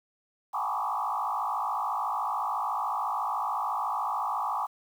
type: tone with frequency modulation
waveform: sine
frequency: 987.8 Hz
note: B5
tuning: in tune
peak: -27 dBFS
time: 0.53-4.67 s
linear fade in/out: 20 ms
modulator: 53.9 Hz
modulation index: 4.2
effects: 9-bit